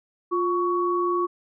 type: tone pair together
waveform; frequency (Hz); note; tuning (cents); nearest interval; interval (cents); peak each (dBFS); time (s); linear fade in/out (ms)
sine; 352.4 / 1118.8; F4 / C#6; +16 / +16; octave + minor sixth; 2000; -23 / -24; 0.31-1.27; 20
effects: none